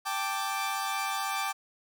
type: chord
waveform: sawtooth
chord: G suspended second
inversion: none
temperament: equal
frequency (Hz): 784 / 880 / 1174.7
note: G5 / A5 / D6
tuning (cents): 0 / 0 / 0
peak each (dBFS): -30 / -33 / -29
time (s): 0.05-1.53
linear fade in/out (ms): 20
effects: none